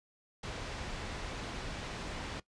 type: low-pass noise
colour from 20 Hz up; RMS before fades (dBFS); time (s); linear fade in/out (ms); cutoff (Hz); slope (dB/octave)
pink; -41; 0.43-2.4; 5; 4800; 12
effects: noise-tail reverb RT60 0.1 s tail -19 dB re dry + resampled to 22050 Hz